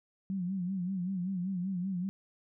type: tone with vibrato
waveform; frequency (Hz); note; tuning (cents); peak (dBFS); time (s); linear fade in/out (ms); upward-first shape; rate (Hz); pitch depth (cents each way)
sine; 185; F#3; 0; -31; 0.3-2.09; 0; sine; 5.2; 100
effects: none